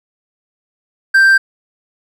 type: tone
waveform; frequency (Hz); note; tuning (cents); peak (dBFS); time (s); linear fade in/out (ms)
triangle; 1572; G6; +4; -4; 1.14-1.38; 10
effects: none